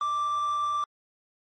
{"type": "tone with quantisation", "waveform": "triangle", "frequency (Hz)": 1174.7, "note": "D6", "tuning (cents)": 0, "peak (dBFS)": -23, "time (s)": [0.01, 0.84], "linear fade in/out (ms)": 2, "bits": 8, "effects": ["MP3 32 kbps"]}